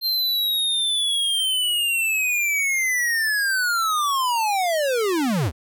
square linear sweep, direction down, 4186 to 65.2 Hz, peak -20 dBFS, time 0.01-5.52 s, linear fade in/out 50 ms, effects none

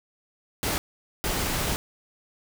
pink noise bursts at uneven times, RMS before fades -27 dBFS, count 2, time 0.63-0.78 / 1.24-1.76 s, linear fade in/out 0 ms, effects none

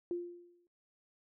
sine tone with exponential decay, 349.2 Hz, F4, in tune, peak -31 dBFS, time 0.11-0.67 s, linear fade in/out 1 ms, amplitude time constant 120 ms, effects noise-tail reverb RT60 0.2 s tail -18 dB re dry

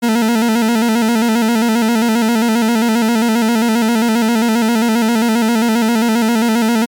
40% pulse tone with vibrato, 228.1 Hz, A#3, 37 cents flat, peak -10 dBFS, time 0.02-6.86 s, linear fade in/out 20 ms, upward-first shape square, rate 7.5 Hz, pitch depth 66 cents each way, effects MP3 96 kbps

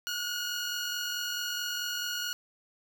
15% pulse tone pair together, 1435.4 / 1480 Hz, F6 / F#6, +47 / 0 cents, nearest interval minor second, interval 53 cents, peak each -26 / -32 dBFS, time 0.07-2.33 s, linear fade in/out 0 ms, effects none

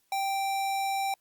square tone, 783 Hz, G5, 2 cents flat, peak -28 dBFS, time 0.12-1.14 s, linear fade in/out 2 ms, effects white hiss -71 dBFS RMS until 1.2 s + Opus 48 kbps

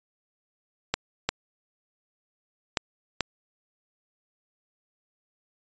clicks, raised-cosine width 0.2 ms, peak -6 dBFS, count 4, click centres 0.94 / 1.29 / 2.772 / 3.207 s, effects resampled to 16000 Hz

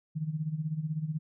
sine tone with tremolo, 155.56 Hz, D#3, in tune, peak -27 dBFS, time 0.15-1.19 s, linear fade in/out 20 ms, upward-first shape sine, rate 16 Hz, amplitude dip 75%, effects none

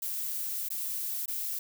violet noise with dropouts, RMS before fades -34 dBFS, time 0.02-1.59 s, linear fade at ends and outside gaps 5 ms, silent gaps 0.688-0.703 / 1.259-1.279 s, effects none

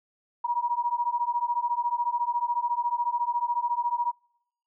sine beating tone pair, 950 / 964 Hz, A#5 / B5, +33 / -42 cents, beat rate 14 Hz, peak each -27 dBFS, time 0.44-4.12 s, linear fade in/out 10 ms, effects noise-tail reverb RT60 0.7 s tail -25 dB re dry

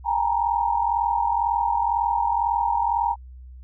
sine tone cluster, 809 / 907 / 949 Hz, G#5 / A#5 / A#5, -46 / -48 / +31 cents, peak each -24 dBFS, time 0.04-3.16 s, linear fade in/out 50 ms, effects added 63 Hz sine -39 dBFS peak until 3.63 s

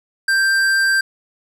sine tone with hard clipping, 1576 Hz, G6, 9 cents sharp, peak -15 dBFS, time 0.28-1.01 s, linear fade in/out 5 ms, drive 12 dB, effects none

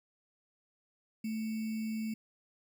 sine tone with sample-and-hold, 220 Hz, A3, in tune, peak -33 dBFS, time 1.24-2.14 s, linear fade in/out 5 ms, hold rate 2450 Hz, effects none

